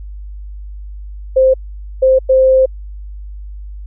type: tone bursts at uneven times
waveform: sine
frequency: 523.3 Hz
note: C5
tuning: in tune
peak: -6 dBFS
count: 3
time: 1.36-1.54 / 2.02-2.19 / 2.29-2.66 s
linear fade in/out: 10 ms
effects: added 50 Hz sine -26 dBFS peak until 3.86 s